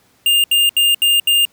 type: tone bursts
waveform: square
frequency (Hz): 2808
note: F7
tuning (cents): +9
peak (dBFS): -11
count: 5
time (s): 0.26-1.452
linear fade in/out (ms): 2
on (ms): 180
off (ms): 73
effects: pink hiss -55 dBFS RMS until 1.52 s + high-pass 80 Hz 12 dB/octave